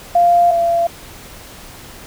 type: tone pair in turn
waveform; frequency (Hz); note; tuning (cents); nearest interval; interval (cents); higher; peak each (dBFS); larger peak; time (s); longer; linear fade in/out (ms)
sine; 696 / 681.3; F5 / F5; -6 / -43; unison; 37; first; -8 / -12; first; 0.15-0.51 / 0.51-0.87; neither; 5
effects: pink hiss -37 dBFS RMS until 2.06 s